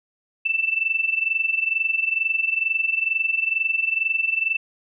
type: tone with amplitude modulation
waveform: sine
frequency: 2658 Hz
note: E7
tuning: 14 cents sharp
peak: -16 dBFS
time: 0.45-4.57 s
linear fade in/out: 10 ms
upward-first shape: sine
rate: 22.2 Hz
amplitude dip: 80%
effects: none